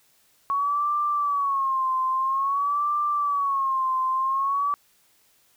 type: tone with vibrato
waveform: sine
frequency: 1108.7 Hz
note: C#6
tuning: in tune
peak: -21 dBFS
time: 0.5-4.74 s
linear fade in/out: 0 ms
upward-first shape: sine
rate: 0.5 Hz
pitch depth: 110 cents each way
effects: white hiss -62 dBFS RMS until 5.56 s